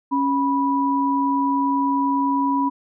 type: tone pair together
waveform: sine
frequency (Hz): 276.2 / 981.4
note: C#4 / B5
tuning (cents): -6 / -11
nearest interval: octave + minor seventh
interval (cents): 2195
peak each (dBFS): -20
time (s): 0.11-2.7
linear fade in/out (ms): 20
effects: none